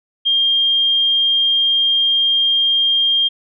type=tone; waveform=sine; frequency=3209 Hz; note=G7; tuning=40 cents sharp; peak=-12 dBFS; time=0.25-3.29 s; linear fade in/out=20 ms; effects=none